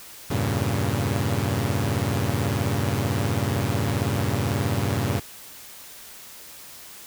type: chord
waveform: sawtooth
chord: E diminished seventh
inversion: none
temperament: equal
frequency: 82.41 / 98 / 116.54 / 138.59 Hz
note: E2 / G2 / Bb2 / Db3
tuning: 0 / 0 / 0 / 0 cents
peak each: -28 / -22 / -23 / -24 dBFS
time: 0.3-5.2 s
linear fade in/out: 10 ms
effects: white hiss -43 dBFS RMS until 7.06 s